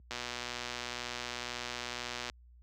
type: click train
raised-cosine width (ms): 0.2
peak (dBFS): -20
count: 268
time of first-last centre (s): 0.11-2.299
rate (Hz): 122
effects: added 60 Hz sine -39 dBFS peak until 2.62 s + high-pass 150 Hz 12 dB/octave